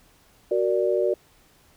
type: chord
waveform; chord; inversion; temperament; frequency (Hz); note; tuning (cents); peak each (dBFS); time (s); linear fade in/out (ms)
sine; Gb augmented; none; equal with one note detuned; 372.6 / 466.2 / 587.3; Gb4 / Bb4 / D5; +12 / 0 / 0; -23 / -25 / -24; 0.51-1.14; 5
effects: pink hiss -58 dBFS RMS until 1.76 s